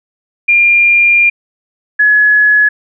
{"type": "tone pair in turn", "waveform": "sine", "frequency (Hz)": [2400, 1694.4], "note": ["D7", "G#6"], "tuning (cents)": [37, 34], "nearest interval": "tritone", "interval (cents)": 603, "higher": "first", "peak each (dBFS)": -5, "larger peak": "neither", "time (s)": [[0.48, 1.3], [1.99, 2.69]], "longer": "first", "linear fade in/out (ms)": 10, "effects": []}